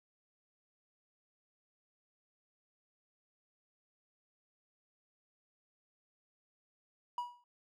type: tone with exponential decay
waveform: triangle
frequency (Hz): 970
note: B5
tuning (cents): -31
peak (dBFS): -30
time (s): 7.18-7.44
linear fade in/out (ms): 2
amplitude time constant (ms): 56
effects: none